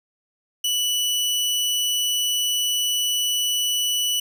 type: tone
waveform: sawtooth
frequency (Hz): 2960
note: F#7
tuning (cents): 0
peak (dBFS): -17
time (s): 0.64-4.2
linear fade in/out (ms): 5
effects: none